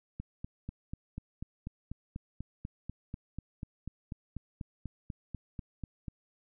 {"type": "click train", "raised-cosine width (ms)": 5, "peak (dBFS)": -26, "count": 25, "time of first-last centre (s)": [0.2, 6.082], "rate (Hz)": 4.08, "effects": []}